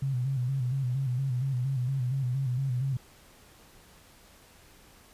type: tone with vibrato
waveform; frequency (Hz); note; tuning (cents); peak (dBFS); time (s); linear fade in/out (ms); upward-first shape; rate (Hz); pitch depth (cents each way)
sine; 130; C3; -11; -26; 0.02-2.97; 5; square; 4.3; 81
effects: pink hiss -56 dBFS RMS until 5.13 s + resampled to 32000 Hz